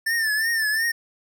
square tone with vibrato, 1778 Hz, A6, 18 cents sharp, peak -21 dBFS, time 0.06-0.92 s, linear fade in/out 10 ms, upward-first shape triangle, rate 2.8 Hz, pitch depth 92 cents each way, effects none

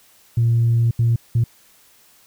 sine tone bursts at uneven times, 116.54 Hz, A#2, in tune, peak -12 dBFS, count 3, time 0.37-0.91 / 0.99-1.16 / 1.35-1.44 s, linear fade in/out 5 ms, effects tanh soft clip ceiling -10 dBFS + white hiss -53 dBFS RMS until 2.26 s

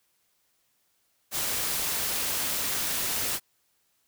white noise, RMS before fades -29 dBFS, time 1.31-3.4 s, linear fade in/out 50 ms, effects white hiss -71 dBFS RMS until 4.07 s

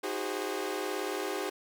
sawtooth chord, Ab dominant seventh, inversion second, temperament equal with one note detuned, 311.1 / 370 / 408.4 / 523.3 Hz, Eb4 / Gb4 / Ab4 / C5, 0 / 0 / -29 / 0 cents, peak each -36 / -33 / -32 / -36 dBFS, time 0.03-1.5 s, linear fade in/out 10 ms, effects none

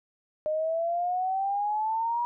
sine exponential sweep, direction up, 610 to 964 Hz, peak -25 dBFS, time 0.46-2.25 s, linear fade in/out 0 ms, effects none

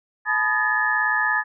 sine tone cluster, 860 / 992 / 1236 / 1713 / 1830 Hz, A5 / B5 / D#6 / A6 / A#6, -40 / +7 / -12 / -47 / -32 cents, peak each -27 / -29 / -28 / -20 / -29 dBFS, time 0.25-1.44 s, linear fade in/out 50 ms, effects none

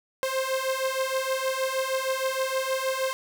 sawtooth beating tone pair, 523.3 / 529.7 Hz, C5 / C5, 0 / +21 cents, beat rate 6.4 Hz, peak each -25 / -24 dBFS, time 0.23-3.13 s, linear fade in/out 0 ms, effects none

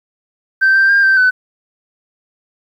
sine tone with pitch steps, 1556 / 1570 / 1603 / 1560 / 1507 Hz, G6 / G6 / G6 / G6 / F#6, -13 / +2 / +38 / -9 / +31 cents, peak -6 dBFS, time 0.61-1.31 s, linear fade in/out 20 ms, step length 140 ms, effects tanh soft clip ceiling -5 dBFS + 8-bit

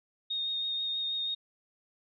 sine tone with vibrato, 3703 Hz, A#7, 12 cents flat, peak -30 dBFS, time 0.3-1.35 s, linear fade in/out 10 ms, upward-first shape triangle, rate 6.2 Hz, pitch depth 16 cents each way, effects none

